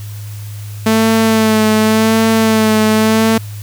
sawtooth tone with vibrato, 220 Hz, A3, in tune, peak -5 dBFS, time 0.86-3.38 s, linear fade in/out 5 ms, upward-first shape sine, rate 0.89 Hz, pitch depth 29 cents each way, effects added 104 Hz sine -24 dBFS peak until 3.62 s + white hiss -38 dBFS RMS until 3.62 s

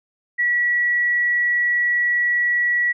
sine tone, 1935 Hz, B6, 36 cents flat, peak -16 dBFS, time 0.38-2.93 s, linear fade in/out 20 ms, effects none

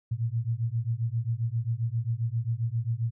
sine beating tone pair, 112 / 119.5 Hz, A2 / A#2, +31 / +43 cents, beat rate 7.5 Hz, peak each -29 dBFS, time 0.11-3.11 s, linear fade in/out 10 ms, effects none

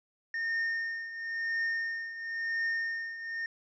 triangle tone with tremolo, 1828 Hz, A#6, 34 cents flat, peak -26 dBFS, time 0.34-3.46 s, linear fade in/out 2 ms, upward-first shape triangle, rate 0.97 Hz, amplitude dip 75%, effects resampled to 16000 Hz

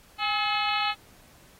harmonic tone with a mistuned harmonic, 428.4 Hz, A4, 46 cents flat, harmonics 2 / 3 / 4 / 5 / 6 / 7 / 8 / 9 / 10, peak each -29 / -30 / -40 / -35 / -31 / -34 / -38 / -41 / -36 dBFS, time 0.18-0.95 s, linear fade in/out 50 ms, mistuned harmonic 2, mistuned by -72 cents, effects pink hiss -56 dBFS RMS until 1.59 s + AAC 48 kbps

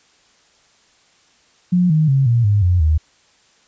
sine tone with pitch steps, 179 / 155.83 / 135.66 / 118.1 / 102.81 / 89.5 / 77.91 Hz, F3 / D#3 / C#3 / A#2 / G#2 / F2 / D#2, +43 / +3 / -37 / +23 / -17 / +43 / +3 cents, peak -11 dBFS, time 1.72-2.98 s, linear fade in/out 10 ms, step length 180 ms, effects white hiss -55 dBFS RMS until 3.67 s + resampled to 16000 Hz

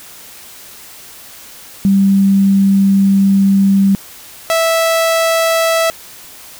sine / sawtooth tone pair in turn, 196 / 656.8 Hz, G3 / E5, 0 / -6 cents, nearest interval octave + major sixth, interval 2094 cents, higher second, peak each -7 dBFS, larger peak neither, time 1.85-3.95 / 4.5-5.9 s, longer first, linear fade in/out 0 ms, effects white hiss -36 dBFS RMS until 6.59 s

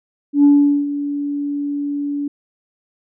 sine tone with ADSR envelope, 287.1 Hz, D4, 39 cents flat, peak -5 dBFS, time 0.33-2.28 s, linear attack 110 ms, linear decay 420 ms, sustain -14 dB, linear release 5 ms, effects tanh soft clip ceiling -4 dBFS

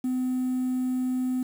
triangle tone, 254.5 Hz, C4, 48 cents flat, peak -21 dBFS, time 0.04-1.43 s, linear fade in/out 5 ms, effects tanh soft clip ceiling -20 dBFS + 8-bit

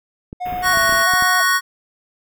clicks, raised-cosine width 3 ms, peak -18 dBFS, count 7, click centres 0.329 / 0.526 / 0.773 / 0.894 / 0.925 / 1.137 / 1.224 s
triangle tone with vibrato, 698.5 Hz, F5, in tune, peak -20 dBFS, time 0.4-1.43 s, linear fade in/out 20 ms, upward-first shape square, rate 1.5 Hz, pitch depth 62 cents each way
pink band-stop noise, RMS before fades -34 dBFS, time 0.45-1.04 s, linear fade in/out 10 ms, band 3200 to 12000 Hz, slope 96 dB/octave
square chord, F# major, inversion second, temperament equal, 1108.7 / 1480 / 1864.7 Hz, C#6 / F#6 / A#6, 0 / 0 / 0 cents, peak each -19 dBFS, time 0.62-1.61 s, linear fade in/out 50 ms
effects none

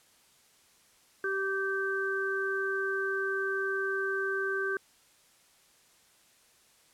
harmonic tone, 388.7 Hz, G4, 15 cents flat, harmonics 1 / 3 / 4, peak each -32 / -40 / -31 dBFS, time 1.24-4.77 s, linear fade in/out 2 ms, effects white hiss -63 dBFS RMS until 6.93 s + low-pass 11000 Hz 12 dB/octave

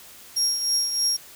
35% pulse tone with tremolo, 5588 Hz, F8, in tune, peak -16 dBFS, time 0.36-1.17 s, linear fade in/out 10 ms, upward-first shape triangle, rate 3.2 Hz, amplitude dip 60%, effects white hiss -46 dBFS RMS until 1.35 s

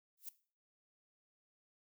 violet noise with exponential growth, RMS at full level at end -41 dBFS, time 0.17-0.29 s, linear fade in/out 5 ms, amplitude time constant 24 ms, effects noise-tail reverb RT60 0.4 s tail -17 dB re dry

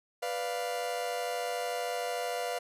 40% pulse chord, B diminished, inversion none, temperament equal, 493.9 / 587.3 / 698.5 Hz, B4 / D5 / F5, 0 / 0 / 0 cents, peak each -35 / -39 / -34 dBFS, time 0.22-2.59 s, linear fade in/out 10 ms, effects resampled to 32000 Hz

